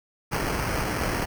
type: noise with sample-and-hold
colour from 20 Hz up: pink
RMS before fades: -27 dBFS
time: 0.31-1.26 s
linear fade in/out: 20 ms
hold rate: 3675 Hz
effects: none